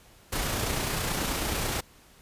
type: noise with amplitude modulation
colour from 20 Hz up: pink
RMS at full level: -28 dBFS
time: 0.32-1.81 s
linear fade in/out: 10 ms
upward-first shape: sine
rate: 29.3 Hz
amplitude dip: 30%
effects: pink hiss -56 dBFS RMS until 2.21 s + resampled to 32000 Hz